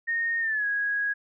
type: tone with pitch glide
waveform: sine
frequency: 1847 to 1655 Hz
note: A#6 to G#6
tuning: -16 to -6 cents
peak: -24 dBFS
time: 0.07-1.14 s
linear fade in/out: 20 ms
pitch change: -190 cents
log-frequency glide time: 0.4-0.66 s
effects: none